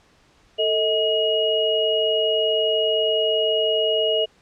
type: tone cluster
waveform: sine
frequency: 442.8 / 633 / 2889 Hz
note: A4 / D#5 / F#7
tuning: +11 / +30 / -42 cents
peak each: -22 dBFS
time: 0.58-4.26 s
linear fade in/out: 20 ms
effects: pink hiss -57 dBFS RMS until 4.41 s + low-pass 6000 Hz 12 dB/octave